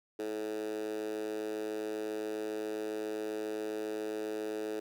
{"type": "tone with high-pass filter", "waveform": "10% pulse", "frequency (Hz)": 107.4, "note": "A2", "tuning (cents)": -41, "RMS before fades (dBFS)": -37, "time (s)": [0.19, 4.8], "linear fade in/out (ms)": 5, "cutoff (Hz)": 380, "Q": 6.4, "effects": []}